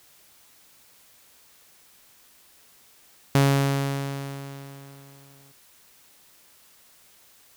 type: tone with exponential decay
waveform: sawtooth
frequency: 138.5 Hz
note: C#3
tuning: 1 cent flat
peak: -11 dBFS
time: 3.35-5.52 s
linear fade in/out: 2 ms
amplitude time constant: 470 ms
effects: white hiss -56 dBFS RMS until 7.56 s